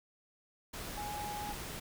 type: tone in noise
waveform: sine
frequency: 830.6 Hz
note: G#5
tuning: in tune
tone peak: -39 dBFS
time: 0.97-1.53 s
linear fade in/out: 10 ms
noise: pink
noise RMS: -43 dBFS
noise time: 0.73-1.8 s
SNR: +1 dB
effects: none